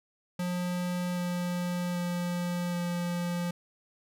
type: tone with pitch steps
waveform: square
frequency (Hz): 178.3 / 177.07 / 175.85 / 174.63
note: F3 / F3 / F3 / F3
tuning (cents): +36 / +24 / +12 / 0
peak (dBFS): -30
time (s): 0.39-3.51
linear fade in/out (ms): 5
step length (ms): 780
effects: none